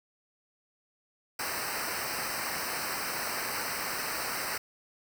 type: noise with comb filter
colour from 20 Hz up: pink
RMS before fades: -34 dBFS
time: 1.39-4.58 s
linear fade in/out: 5 ms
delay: 0.29 ms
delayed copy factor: -1
effects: none